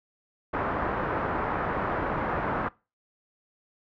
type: low-pass noise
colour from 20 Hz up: white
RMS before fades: -29 dBFS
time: 0.53-2.69 s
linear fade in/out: 10 ms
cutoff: 1400 Hz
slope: 24 dB/octave
effects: noise-tail reverb RT60 0.3 s tail -23 dB re dry